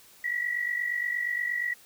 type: tone pair together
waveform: sine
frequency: 1927 / 1975.5 Hz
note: B6 / B6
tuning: -43 / 0 cents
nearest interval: unison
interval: 43 cents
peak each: -28 / -33 dBFS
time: 0.24-1.74 s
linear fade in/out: 5 ms
effects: white hiss -55 dBFS RMS until 1.85 s